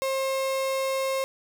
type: tone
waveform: 35% pulse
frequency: 534 Hz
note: C5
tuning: 35 cents sharp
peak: -23 dBFS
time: 0.02-1.24 s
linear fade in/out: 0 ms
effects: none